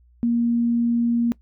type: tone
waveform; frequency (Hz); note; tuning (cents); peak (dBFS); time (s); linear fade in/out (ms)
sine; 235.5; A#3; +18; -17; 0.23-1.32; 0
effects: noise-tail reverb RT60 0.1 s tail -21 dB re dry + added 60 Hz sine -52 dBFS peak until 1.41 s